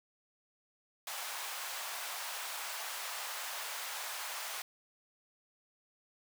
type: high-pass noise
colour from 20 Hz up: pink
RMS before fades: -41 dBFS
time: 1.07-4.62 s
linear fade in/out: 2 ms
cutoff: 730 Hz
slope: 24 dB/octave
effects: none